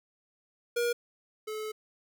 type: tone pair in turn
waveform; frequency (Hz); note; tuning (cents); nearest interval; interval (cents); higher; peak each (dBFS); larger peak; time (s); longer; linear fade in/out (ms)
square; 476.7 / 431.4; A#4 / A4; +39 / -34; major second; 173; first; -27 / -35; first; 0.76-0.93 / 1.47-1.72; second; 10
effects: none